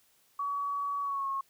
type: tone with pitch glide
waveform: sine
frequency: 1133 to 1089.4 Hz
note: C#6 to C#6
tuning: +37 to -30 cents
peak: -30 dBFS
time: 0.39-1.41 s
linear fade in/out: 5 ms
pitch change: -67 cents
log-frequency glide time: 1.02-1.28 s
effects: white hiss -67 dBFS RMS until 1.49 s